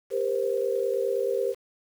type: tone cluster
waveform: sine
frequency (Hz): 397.7 / 474.5 / 524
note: G4 / A#4 / C5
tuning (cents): +25 / +31 / +2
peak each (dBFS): -28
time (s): 0.1-1.55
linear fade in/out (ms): 50
effects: 8-bit